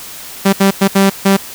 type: tone bursts at uneven times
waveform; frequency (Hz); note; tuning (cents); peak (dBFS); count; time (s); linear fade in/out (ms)
sawtooth; 195.4; G3; -5; -3; 5; 0.45-0.53 / 0.6-0.71 / 0.81-0.88 / 0.95-1.1 / 1.25-1.37; 10
effects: white hiss -30 dBFS RMS until 1.54 s